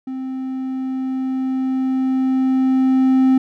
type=tone with level ramp; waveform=triangle; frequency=261.6 Hz; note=C4; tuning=in tune; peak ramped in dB=-22 to -8 dBFS; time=0.07-3.38 s; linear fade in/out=5 ms; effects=none